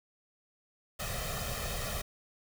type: noise with comb filter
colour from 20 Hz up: pink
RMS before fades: -36 dBFS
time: 0.99-2.02 s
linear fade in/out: 10 ms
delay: 1.6 ms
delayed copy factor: +0.8
effects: none